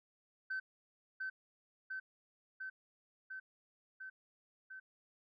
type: tone with echo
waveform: sine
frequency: 1534 Hz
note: G6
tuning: 38 cents flat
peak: -35 dBFS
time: 0.5-0.6 s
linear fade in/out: 10 ms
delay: 700 ms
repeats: 6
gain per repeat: -2 dB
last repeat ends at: 4.8 s
effects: tanh soft clip ceiling -34 dBFS